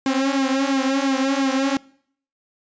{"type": "tone with flanger", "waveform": "sawtooth", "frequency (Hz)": 270.1, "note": "C#4", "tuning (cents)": -45, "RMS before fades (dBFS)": -20, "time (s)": [0.06, 1.77], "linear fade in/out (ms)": 2, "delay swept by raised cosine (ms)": [1.5, 6.5], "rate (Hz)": 2.9, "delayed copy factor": -0.8, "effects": ["noise-tail reverb RT60 0.6 s tail -23 dB re dry", "resampled to 16000 Hz"]}